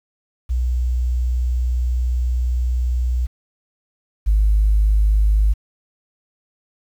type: tone pair in turn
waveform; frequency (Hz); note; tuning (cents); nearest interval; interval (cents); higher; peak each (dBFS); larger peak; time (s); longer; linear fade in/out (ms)
sine; 61.4 / 52.02; B1 / G#1; -9 / +4; minor third; 287; first; -16 / -11; second; 0.49-3.27 / 4.26-5.54; first; 20
effects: tanh soft clip ceiling -7 dBFS + 8-bit